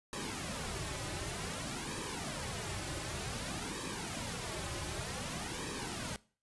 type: noise with flanger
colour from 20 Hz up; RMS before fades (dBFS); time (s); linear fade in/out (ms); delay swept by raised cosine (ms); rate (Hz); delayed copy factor
pink; -40; 0.13-6.16; 0; 1.4 to 4.4; 0.54; -0.7
effects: noise-tail reverb RT60 0.4 s tail -21 dB re dry + resampled to 24000 Hz